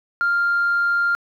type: tone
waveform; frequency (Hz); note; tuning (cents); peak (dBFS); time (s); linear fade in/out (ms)
sine; 1396.9; F6; 0; -15; 0.21-1.15; 0
effects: tanh soft clip ceiling -13 dBFS + 9-bit